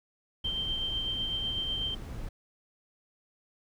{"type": "noise", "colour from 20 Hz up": "brown", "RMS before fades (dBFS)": -39, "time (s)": [0.44, 2.29], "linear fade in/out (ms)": 5}
{"type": "tone with tremolo", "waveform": "sine", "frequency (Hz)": 3136, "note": "G7", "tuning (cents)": 0, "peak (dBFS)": -29, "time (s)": [0.44, 1.95], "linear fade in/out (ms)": 10, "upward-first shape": "sine", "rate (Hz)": 8, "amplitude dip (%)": 30}
{"effects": []}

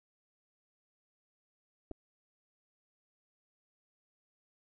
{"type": "clicks", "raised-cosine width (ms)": 2, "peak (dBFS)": -30, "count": 2, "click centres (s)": [1.912, 1.915], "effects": []}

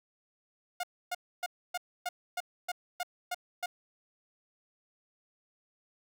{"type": "tone bursts", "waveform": "sawtooth", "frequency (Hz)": 715, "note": "F5", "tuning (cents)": 41, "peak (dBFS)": -28, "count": 10, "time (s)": [0.8, 3.66], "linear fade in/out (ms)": 5, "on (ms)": 34, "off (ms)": 280, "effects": []}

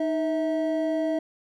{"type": "tone pair together", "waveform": "triangle", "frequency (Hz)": [311.1, 647.1], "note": ["D#4", "E5"], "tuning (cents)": [0, -32], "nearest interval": "octave + minor second", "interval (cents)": 1268, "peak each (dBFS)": -24, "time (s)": [0, 1.19], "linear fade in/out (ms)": 5, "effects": []}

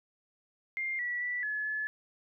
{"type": "tone with pitch steps", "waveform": "sine", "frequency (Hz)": [2110, 1945, 1964, 1709, 1719], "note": ["C7", "B6", "B6", "G#6", "A6"], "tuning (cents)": [14, -27, -10, 49, -41], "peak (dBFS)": -31, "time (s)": [0.77, 1.87], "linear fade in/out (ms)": 0, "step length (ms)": 220, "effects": []}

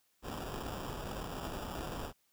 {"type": "noise with sample-and-hold", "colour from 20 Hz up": "pink", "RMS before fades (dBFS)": -41, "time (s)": [0.22, 2.13], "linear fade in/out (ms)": 50, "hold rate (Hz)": 2100, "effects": ["white hiss -74 dBFS RMS until 2.32 s"]}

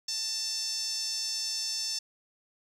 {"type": "tone with band-pass filter", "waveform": "5% pulse", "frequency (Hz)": 891, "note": "A5", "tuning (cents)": 22, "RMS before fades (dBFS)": -33, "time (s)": [0.08, 1.99], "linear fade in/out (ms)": 5, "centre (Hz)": 5400, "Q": 5.1, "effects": ["10-bit"]}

